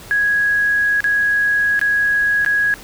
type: tone with dropouts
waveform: sine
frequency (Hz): 1661.2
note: G#6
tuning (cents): 0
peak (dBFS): -13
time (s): 0.11-2.74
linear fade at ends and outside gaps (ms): 0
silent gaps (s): 1.005-1.042 / 1.793-1.814 / 2.448-2.462
effects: pink hiss -38 dBFS RMS until 2.83 s